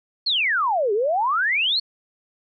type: exponential two-way sweep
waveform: sine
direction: down then up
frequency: 4462 to 392 to 4462 Hz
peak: -18 dBFS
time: 0.26-1.8 s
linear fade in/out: 10 ms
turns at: 0.93 s
effects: none